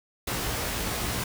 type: noise with comb filter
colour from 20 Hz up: pink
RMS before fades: -30 dBFS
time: 0.27-1.24 s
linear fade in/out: 5 ms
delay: 17 ms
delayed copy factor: +0.75
effects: none